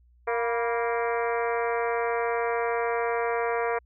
harmonic tone with a mistuned harmonic, 233.1 Hz, A#3, in tune, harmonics 2 / 3 / 4 / 5 / 6 / 7 / 8 / 9 / 10, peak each -27 / -31 / -33 / -35 / -37 / -38 / -39 / -40 / -41 dBFS, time 0.27-3.79 s, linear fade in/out 10 ms, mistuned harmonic 4, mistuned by +68 cents, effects added 60 Hz sine -56 dBFS peak until 3.85 s

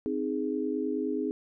sine chord, Ab major, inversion first, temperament equal, 261.6 / 311.1 / 415.3 Hz, C4 / Eb4 / Ab4, 0 / 0 / 0 cents, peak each -32 dBFS, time 0.06-1.31 s, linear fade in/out 0 ms, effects none

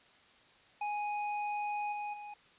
square tone with level steps, 830.6 Hz, G#5, in tune, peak -34 / -37 / -44 dBFS, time 0.81-2.34 s, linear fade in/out 5 ms, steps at 1.92 / 2.13 s, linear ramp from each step 10 ms, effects white hiss -62 dBFS RMS until 2.58 s + resampled to 8000 Hz

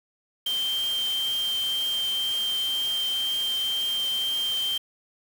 sine tone in noise, 3151 Hz, G7, 8 cents sharp, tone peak -24 dBFS, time 0.46-4.78 s, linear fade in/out 5 ms, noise white, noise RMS -38 dBFS, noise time 0.46-4.78 s, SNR +11 dB, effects none

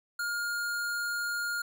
square tone, 1417 Hz, F6, 25 cents sharp, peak -31 dBFS, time 0.19-1.62 s, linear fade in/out 5 ms, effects none

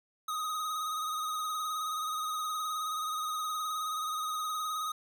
square tone with vibrato, 1253 Hz, D#6, 12 cents sharp, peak -33 dBFS, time 0.28-4.92 s, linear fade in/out 5 ms, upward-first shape sine, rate 19 Hz, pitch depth 37 cents each way, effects none

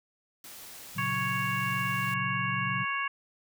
white noise, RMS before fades -46 dBFS, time 0.44-2.14 s, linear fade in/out 2 ms
sine chord, F# major, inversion first, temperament equal, 116.54 / 138.59 / 185 Hz, A#2 / C#3 / F#3, 0 / 0 / 0 cents, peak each -37 dBFS, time 0.95-2.85 s, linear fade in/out 20 ms
harmonic tone, 554.4 Hz, C#5, in tune, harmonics 2 / 3 / 4 / 5, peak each -32 / -34 / -35 / -36 dBFS, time 0.98-3.08 s, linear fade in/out 5 ms
effects none

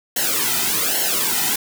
white noise with flanger, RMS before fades -20 dBFS, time 0.16-1.56 s, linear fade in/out 5 ms, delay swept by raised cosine 0.82 to 1.82 ms, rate 1.2 Hz, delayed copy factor -1, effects none

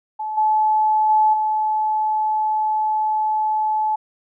sine tone with level steps, 862 Hz, A5, 36 cents flat, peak -23 / -14 / -12 / -17 dBFS, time 0.19-3.96 s, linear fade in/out 10 ms, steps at 0.37 / 1.09 / 1.33 s, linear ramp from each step 10 ms, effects none

